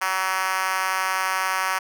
5% pulse tone with high-pass filter, 188.5 Hz, F#3, 32 cents sharp, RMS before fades -24 dBFS, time 0.01-1.79 s, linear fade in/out 10 ms, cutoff 1000 Hz, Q 1.7, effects none

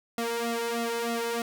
sawtooth tone with flanger, 233.1 Hz, A#3, in tune, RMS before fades -30 dBFS, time 0.18-1.42 s, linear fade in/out 2 ms, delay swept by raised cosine 1.5 to 2.33 ms, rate 3.2 Hz, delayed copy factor +0.9, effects none

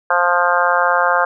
harmonic tone, 175.9 Hz, F3, 13 cents sharp, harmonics 3 / 4 / 5 / 6 / 7 / 8 / 9, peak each -20 / -20 / -20 / -20 / -20 / -20 / -20 dBFS, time 0.1-1.25 s, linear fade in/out 5 ms, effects none

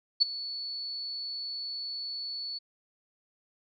sine tone with ADSR envelope, 4435 Hz, C#8, in tune, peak -16 dBFS, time 0.2-2.59 s, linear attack 21 ms, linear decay 13 ms, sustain -18 dB, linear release 17 ms, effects none

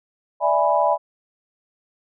sine chord, E dominant seventh, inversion third, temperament equal, 587.3 / 659.3 / 830.6 / 987.8 Hz, D5 / E5 / G#5 / B5, 0 / 0 / 0 / 0 cents, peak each -21 dBFS, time 0.4-0.98 s, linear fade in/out 50 ms, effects none

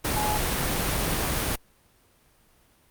sine tone in noise, 845 Hz, G#5, 30 cents sharp, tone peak -26 dBFS, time 0.16-0.38 s, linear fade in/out 10 ms, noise pink, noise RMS -26 dBFS, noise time 0.04-1.56 s, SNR -3 dB, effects pink hiss -61 dBFS RMS until 2.9 s + Opus 32 kbps

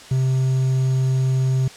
triangle tone with quantisation, 130.81 Hz, C3, in tune, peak -14 dBFS, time 0.11-1.68 s, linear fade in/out 5 ms, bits 7, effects white hiss -41 dBFS RMS until 1.76 s + low-pass 7000 Hz 12 dB/octave

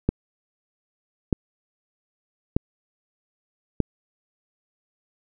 click train, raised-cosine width 3 ms, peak -6 dBFS, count 4, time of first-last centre 0.09-3.803 s, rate 0.808 Hz, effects none

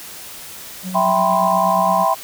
triangle tone with tremolo, 185 Hz, F#3, in tune, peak -20 dBFS, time 0.83-2.06 s, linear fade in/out 50 ms, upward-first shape sine, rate 8.6 Hz, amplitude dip 45%
sine chord, C major seventh, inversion first, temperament equal, 659.3 / 784 / 987.8 / 1046.5 Hz, E5 / G5 / B5 / C6, 0 / 0 / 0 / 0 cents, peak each -19 dBFS, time 0.94-2.15 s, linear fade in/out 20 ms
effects white hiss -35 dBFS RMS until 2.23 s

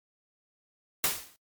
white noise with exponential decay, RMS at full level -23 dBFS, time 1.04-1.36 s, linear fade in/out 0 ms, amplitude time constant 69 ms, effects noise-tail reverb RT60 0.1 s tail -24 dB re dry + MP3 96 kbps

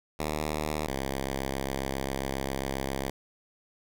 5% pulse tone pair in turn, 76.2 / 67.41 Hz, D#2 / C#2, -36 / -48 cents, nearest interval major second, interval 212 cents, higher first, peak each -18 / -19 dBFS, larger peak first, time 0.19-0.87 / 0.87-3.1 s, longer second, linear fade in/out 5 ms, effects none

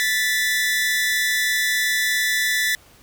sawtooth tone pair together, 1752.4 / 1975.5 Hz, A6 / B6, -7 / 0 cents, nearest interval major second, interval 207 cents, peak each -18 dBFS, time 0-2.75 s, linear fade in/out 0 ms, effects pink hiss -51 dBFS RMS until 3.02 s

